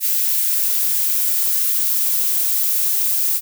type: noise with high-pass filter sweep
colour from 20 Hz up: violet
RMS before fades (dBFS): -18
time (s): 0-3.41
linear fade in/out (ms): 50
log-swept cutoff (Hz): 1800 to 500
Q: 1.3
effects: none